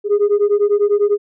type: beating tone pair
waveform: sine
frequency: 406 / 416 Hz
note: G#4 / G#4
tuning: -39 / +3 cents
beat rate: 10 Hz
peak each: -13 dBFS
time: 0.04-1.18 s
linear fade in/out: 50 ms
effects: tanh soft clip ceiling -8 dBFS